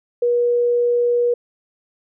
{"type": "tone", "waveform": "sine", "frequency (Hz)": 481.2, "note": "B4", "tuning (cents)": -45, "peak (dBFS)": -14, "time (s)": [0.22, 1.34], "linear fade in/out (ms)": 5, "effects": []}